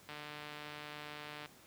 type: click train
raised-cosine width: 0.3 ms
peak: -30 dBFS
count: 205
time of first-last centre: 0.09-1.459 s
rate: 149 Hz
effects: pink hiss -60 dBFS RMS until 1.66 s + high-pass 100 Hz 12 dB/octave